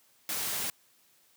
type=noise; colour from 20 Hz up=white; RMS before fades=-33 dBFS; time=0.29-0.7 s; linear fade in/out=2 ms; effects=white hiss -65 dBFS RMS until 1.36 s + high-pass 80 Hz 12 dB/octave